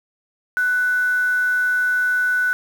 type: tone with quantisation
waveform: sine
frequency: 1489 Hz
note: F#6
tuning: 11 cents sharp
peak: -16 dBFS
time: 0.57-2.53 s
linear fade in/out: 0 ms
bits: 6
effects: none